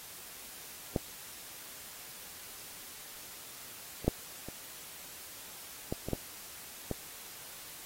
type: clicks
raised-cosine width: 2 ms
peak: -15 / -29 / -11 / -30 / -20 / -23 / -17 / -19 dBFS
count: 8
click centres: 0.962 / 4.046 / 4.08 / 4.486 / 5.925 / 6.086 / 6.133 / 6.913 s
effects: white hiss -48 dBFS RMS until 7.85 s + AAC 48 kbps